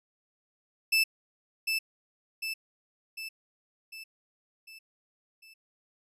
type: tone with echo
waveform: 30% pulse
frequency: 2637 Hz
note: E7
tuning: in tune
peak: -19 dBFS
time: 0.92-1.04 s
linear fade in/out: 10 ms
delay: 750 ms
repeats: 6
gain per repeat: -5 dB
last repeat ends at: 5.54 s
effects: resampled to 32000 Hz